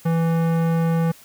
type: tone with tanh clipping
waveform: sine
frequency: 165.3 Hz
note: E3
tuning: 5 cents sharp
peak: -19 dBFS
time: 0.05-1.12 s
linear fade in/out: 10 ms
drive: 18 dB
effects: white hiss -48 dBFS RMS until 1.24 s